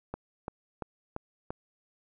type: click train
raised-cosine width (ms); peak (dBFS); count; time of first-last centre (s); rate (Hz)
1; -21; 5; 0.14-1.505; 2.93
effects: none